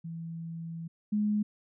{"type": "tone pair in turn", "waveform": "sine", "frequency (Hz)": [165.4, 209.6], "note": ["E3", "G#3"], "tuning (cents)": [6, 16], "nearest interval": "major third", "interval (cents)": 410, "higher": "second", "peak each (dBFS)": [-36, -25], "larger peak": "second", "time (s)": [[0.04, 0.88], [1.12, 1.43]], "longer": "first", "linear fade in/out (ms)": 10, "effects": []}